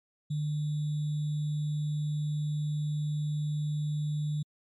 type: tone with sample-and-hold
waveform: sine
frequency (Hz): 150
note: D3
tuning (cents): +37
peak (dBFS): -28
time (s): 0.3-4.43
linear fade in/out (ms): 10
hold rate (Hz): 3675
effects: MP3 48 kbps